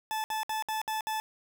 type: tone bursts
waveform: 40% pulse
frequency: 871 Hz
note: A5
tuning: 18 cents flat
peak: -29 dBFS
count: 6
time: 0.11-1.2 s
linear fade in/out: 0 ms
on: 130 ms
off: 62 ms
effects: none